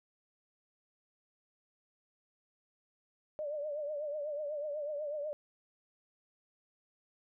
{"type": "tone with vibrato", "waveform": "sine", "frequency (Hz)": 593, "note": "D5", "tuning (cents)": 17, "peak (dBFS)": -35, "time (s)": [3.39, 5.33], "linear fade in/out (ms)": 0, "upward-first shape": "triangle", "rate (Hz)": 8.1, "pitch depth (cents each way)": 91, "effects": []}